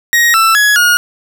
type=tone with pitch steps; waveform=40% pulse; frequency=1883 / 1331 / 1680 / 1435 Hz; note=A#6 / E6 / G#6 / F6; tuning=+17 / +16 / +19 / +47 cents; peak=-6 dBFS; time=0.13-0.97 s; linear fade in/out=0 ms; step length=210 ms; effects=none